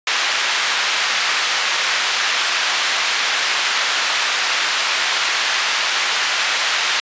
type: band-pass noise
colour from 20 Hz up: pink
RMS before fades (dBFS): -19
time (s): 0.07-7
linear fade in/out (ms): 2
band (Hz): 1400 to 4900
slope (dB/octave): 12
effects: resampled to 16000 Hz